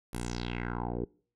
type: tone with low-pass filter sweep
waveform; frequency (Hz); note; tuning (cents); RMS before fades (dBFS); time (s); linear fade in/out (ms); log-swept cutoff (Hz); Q
10% pulse; 59.7; A#1; +42; -35; 0.13-1.05; 5; 12000 to 400; 4
effects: noise-tail reverb RT60 0.5 s tail -25 dB re dry